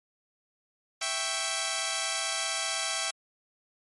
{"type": "chord", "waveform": "5% pulse", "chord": "C# diminished", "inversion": "first", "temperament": "equal", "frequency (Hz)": [659.3, 784, 1108.7], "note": ["E5", "G5", "C#6"], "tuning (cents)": [0, 0, 0], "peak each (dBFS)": [-21, -21, -22], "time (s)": [1.01, 3.11], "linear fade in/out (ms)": 10, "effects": ["MP3 48 kbps"]}